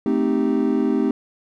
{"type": "chord", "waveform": "triangle", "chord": "A half-diminished seventh", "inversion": "none", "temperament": "equal with one note detuned", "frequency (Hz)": [220, 260.3, 311.1, 392], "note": ["A3", "C4", "Eb4", "G4"], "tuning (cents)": [0, -9, 0, 0], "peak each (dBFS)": [-21, -19, -21, -22], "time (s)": [0.06, 1.11], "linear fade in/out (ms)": 2, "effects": []}